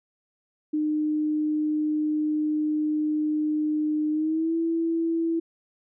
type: tone with pitch glide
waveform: sine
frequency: 304.6 to 330.3 Hz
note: D#4 to E4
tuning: -37 to +4 cents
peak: -22 dBFS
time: 0.73-5.4 s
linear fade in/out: 10 ms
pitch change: +141 cents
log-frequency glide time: 4.11-4.55 s
effects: none